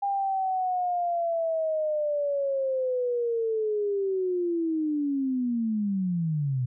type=linear sweep; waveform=sine; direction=down; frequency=804 to 121.6 Hz; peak=-24 dBFS; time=0.02-6.66 s; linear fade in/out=10 ms; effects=none

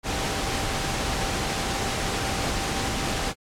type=tone in noise; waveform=sine; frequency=783 Hz; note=G5; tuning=2 cents flat; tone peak=-36 dBFS; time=0.03-3.34 s; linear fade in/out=50 ms; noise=pink; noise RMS=-27 dBFS; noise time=0.03-3.34 s; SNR=-12 dB; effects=low-pass 8000 Hz 12 dB/octave + AAC 64 kbps

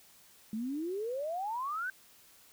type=exponential sweep; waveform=sine; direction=up; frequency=210 to 1568 Hz; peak=-33 dBFS; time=0.53-1.9 s; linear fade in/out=2 ms; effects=white hiss -60 dBFS RMS until 2.52 s

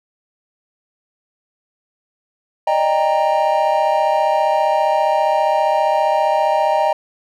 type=chord; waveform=triangle; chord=Eb major seventh; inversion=third; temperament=equal with one note detuned; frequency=587.3 / 622.3 / 792.6 / 932.3 Hz; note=D5 / Eb5 / G5 / Bb5; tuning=0 / 0 / +19 / 0 cents; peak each=-21 / -16 / -16 / -17 dBFS; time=2.67-6.93 s; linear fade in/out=5 ms; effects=none

